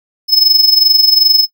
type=tone with amplitude modulation; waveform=square; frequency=5200 Hz; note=E8; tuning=24 cents flat; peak=-4 dBFS; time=0.28-1.47 s; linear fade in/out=50 ms; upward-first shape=sine; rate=22.6 Hz; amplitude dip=75%; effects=noise-tail reverb RT60 0.1 s tail -18 dB re dry